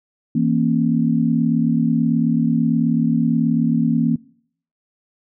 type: chord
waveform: sine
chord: A# diminished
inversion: second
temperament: equal with one note detuned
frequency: 164.81 / 233.1 / 271.6 Hz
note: E3 / A#3 / C#4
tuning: 0 / 0 / -35 cents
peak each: -20 / -17 / -21 dBFS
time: 0.35-4.16 s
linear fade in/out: 5 ms
effects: noise-tail reverb RT60 0.6 s tail -22 dB re dry